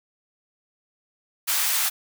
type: high-pass noise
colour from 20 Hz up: white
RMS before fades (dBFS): -23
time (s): 1.47-1.9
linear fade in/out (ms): 20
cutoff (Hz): 800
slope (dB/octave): 24
effects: none